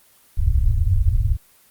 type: low-pass noise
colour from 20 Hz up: pink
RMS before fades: -17 dBFS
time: 0.37-1.37 s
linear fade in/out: 20 ms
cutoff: 110 Hz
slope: 48 dB/octave
effects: white hiss -54 dBFS RMS until 1.7 s + Opus 24 kbps